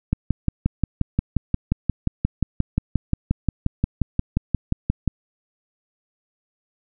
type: click train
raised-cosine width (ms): 5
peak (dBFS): -6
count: 29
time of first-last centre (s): 0.13-5.077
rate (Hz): 5.66
effects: none